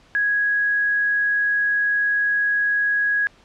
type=tone; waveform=sine; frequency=1661.2 Hz; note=G#6; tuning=in tune; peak=-17 dBFS; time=0.15-3.27 s; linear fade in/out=0 ms; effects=pink hiss -53 dBFS RMS until 3.44 s + low-pass 5000 Hz 12 dB/octave